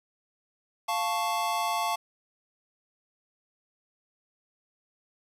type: chord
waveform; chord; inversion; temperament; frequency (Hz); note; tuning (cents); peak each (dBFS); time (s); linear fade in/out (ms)
square; F augmented; none; equal; 698.5 / 880 / 1108.7; F5 / A5 / C#6; 0 / 0 / 0; -32 / -31 / -32; 0.88-1.96; 10
effects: resampled to 32000 Hz + 9-bit